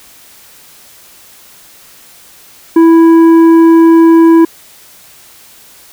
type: tone with tanh clipping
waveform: sine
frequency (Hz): 329.6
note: E4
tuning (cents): 0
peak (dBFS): -3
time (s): 2.76-4.45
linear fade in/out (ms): 5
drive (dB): 8
effects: white hiss -39 dBFS RMS until 5.92 s